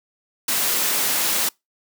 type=noise; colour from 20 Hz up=white; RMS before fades=-21 dBFS; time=0.48-1.49 s; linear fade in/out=5 ms; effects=noise-tail reverb RT60 0.2 s tail -26 dB re dry + high-pass 200 Hz 12 dB/octave